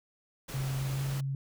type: noise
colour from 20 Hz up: pink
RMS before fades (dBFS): -42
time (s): 0.48-1.21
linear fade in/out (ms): 10
type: tone with pitch glide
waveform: sine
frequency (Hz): 134.1 to 136.44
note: C3 to C#3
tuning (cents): +43 to -27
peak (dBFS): -30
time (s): 0.54-1.35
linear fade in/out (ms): 2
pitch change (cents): +30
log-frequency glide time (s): 0.93-1.02
effects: none